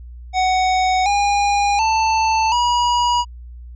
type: tone with pitch steps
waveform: square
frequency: 745 / 812.4 / 886 / 966.1 Hz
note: F#5 / G#5 / A5 / B5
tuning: +12 / -38 / +12 / -38 cents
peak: -15 dBFS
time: 0.33-3.25 s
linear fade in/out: 50 ms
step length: 730 ms
effects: added 60 Hz sine -33 dBFS peak until 3.75 s + resampled to 16000 Hz